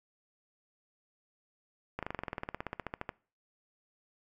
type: slowing click train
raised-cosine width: 0.5 ms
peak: -20 dBFS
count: 21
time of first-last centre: 1.99-3.092 s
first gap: 37 ms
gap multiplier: 1.04
effects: noise-tail reverb RT60 0.4 s tail -23 dB re dry + MP3 96 kbps